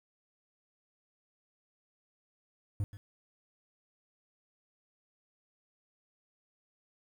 triangle tone with echo, 101.2 Hz, G#2, 44 cents flat, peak -27 dBFS, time 2.8-2.84 s, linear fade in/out 0 ms, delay 130 ms, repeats 1, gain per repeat -15 dB, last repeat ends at 2.97 s, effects 10-bit

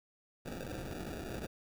violet noise with sample-and-hold, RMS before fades -42 dBFS, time 0.45-1.47 s, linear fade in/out 10 ms, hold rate 1050 Hz, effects none

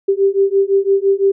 sine beating tone pair, 390 / 395.9 Hz, G4 / G4, -9 / +17 cents, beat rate 5.9 Hz, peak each -14 dBFS, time 0.08-1.32 s, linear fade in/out 10 ms, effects none

